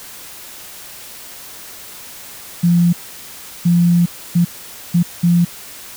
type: tone bursts at uneven times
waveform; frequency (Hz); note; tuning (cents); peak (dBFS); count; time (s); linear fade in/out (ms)
sine; 173; F3; -16; -9; 5; 2.63-2.93 / 3.65-4.06 / 4.35-4.45 / 4.94-5.03 / 5.23-5.45; 10
effects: white hiss -35 dBFS RMS until 5.96 s